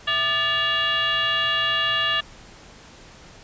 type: tone with frequency modulation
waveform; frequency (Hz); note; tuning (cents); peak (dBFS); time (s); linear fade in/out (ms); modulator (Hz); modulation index
sine; 2282; C#7; +50; -19; 0.07-2.21; 10; 541; 2.2
effects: pink hiss -46 dBFS RMS until 3.43 s + resampled to 16000 Hz